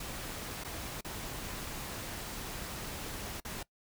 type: noise with dropouts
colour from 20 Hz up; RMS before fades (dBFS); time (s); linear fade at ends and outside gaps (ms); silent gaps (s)
pink; -41; 0-3.63; 5; 0.638-0.646 / 1.01-1.046 / 3.402-3.449
effects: noise-tail reverb RT60 0.1 s tail -21 dB re dry